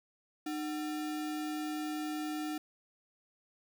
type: tone with sample-and-hold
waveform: sine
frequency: 305.1 Hz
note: D#4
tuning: 34 cents flat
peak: -34 dBFS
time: 0.46-2.58 s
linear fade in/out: 5 ms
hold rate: 1050 Hz
effects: none

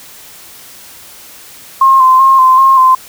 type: tone with vibrato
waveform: sine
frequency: 1053 Hz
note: C6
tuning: 11 cents sharp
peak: -3 dBFS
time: 1.81-2.95 s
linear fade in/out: 5 ms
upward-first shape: square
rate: 2.6 Hz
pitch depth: 28 cents each way
effects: white hiss -35 dBFS RMS until 3.08 s

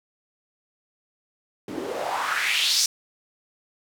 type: noise with band-pass filter sweep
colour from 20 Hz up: white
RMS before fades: -25 dBFS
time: 1.68-2.86 s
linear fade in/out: 2 ms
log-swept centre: 250 to 6000 Hz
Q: 3.3
effects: none

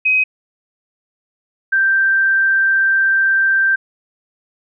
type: tone pair in turn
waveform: sine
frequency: 2524 / 1569 Hz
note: D#7 / G6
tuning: +24 / +1 cents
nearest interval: minor sixth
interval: 823 cents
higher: first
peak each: -11 dBFS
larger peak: neither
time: 0.05-0.24 / 1.72-3.76 s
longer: second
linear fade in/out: 10 ms
effects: none

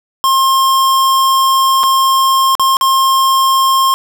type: tone with dropouts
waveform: square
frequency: 1066 Hz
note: C6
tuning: 32 cents sharp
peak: -9 dBFS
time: 0.24-3.94 s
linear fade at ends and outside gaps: 0 ms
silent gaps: 1.833-1.837 / 2.552-2.596 / 2.769-2.811 s
effects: none

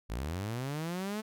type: linear sweep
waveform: sawtooth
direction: up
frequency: 49 to 220 Hz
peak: -30 dBFS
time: 0.09-1.22 s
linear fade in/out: 20 ms
effects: none

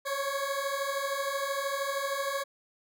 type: beating tone pair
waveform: 20% pulse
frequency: 546 / 559 Hz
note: C#5 / C#5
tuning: -26 / +14 cents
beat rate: 13 Hz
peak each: -29 / -27 dBFS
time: 0.05-2.44 s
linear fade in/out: 20 ms
effects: none

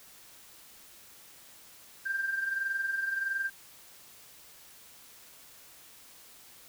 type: tone with amplitude modulation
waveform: sine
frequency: 1582 Hz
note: G6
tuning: 15 cents sharp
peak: -26 dBFS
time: 2.05-3.5 s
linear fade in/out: 20 ms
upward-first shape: sine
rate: 21.5 Hz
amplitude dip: 60%
effects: tanh soft clip ceiling -22 dBFS + white hiss -54 dBFS RMS until 6.68 s

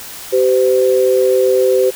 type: tone pair together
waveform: sine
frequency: 384.3 / 512 Hz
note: G4 / C5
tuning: -34 / -38 cents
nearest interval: perfect fourth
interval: 496 cents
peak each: -12 dBFS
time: 0.32-1.91 s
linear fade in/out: 20 ms
effects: white hiss -31 dBFS RMS until 1.95 s

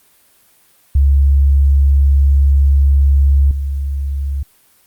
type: tone with level steps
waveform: sine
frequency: 69.5 Hz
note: C#2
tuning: 5 cents sharp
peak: -7 / -16 dBFS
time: 0.95-4.43 s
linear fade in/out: 5 ms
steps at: 3.51 s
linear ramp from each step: 2 ms
effects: white hiss -52 dBFS RMS until 4.86 s + Opus 32 kbps

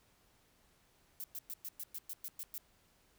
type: noise bursts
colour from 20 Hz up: violet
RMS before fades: -43 dBFS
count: 10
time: 1.2-2.58 s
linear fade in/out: 0 ms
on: 39 ms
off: 110 ms
effects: pink hiss -70 dBFS RMS until 3.18 s

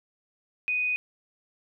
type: tone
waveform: sine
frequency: 2489 Hz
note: D#7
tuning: in tune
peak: -24 dBFS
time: 0.68-0.96 s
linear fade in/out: 0 ms
effects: none

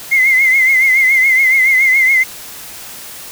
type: tone with vibrato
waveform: triangle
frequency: 2093 Hz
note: C7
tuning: in tune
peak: -4 dBFS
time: 0.11-2.24 s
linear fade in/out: 20 ms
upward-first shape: triangle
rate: 7.1 Hz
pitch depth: 79 cents each way
effects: tanh soft clip ceiling -5 dBFS + white hiss -31 dBFS RMS until 3.31 s

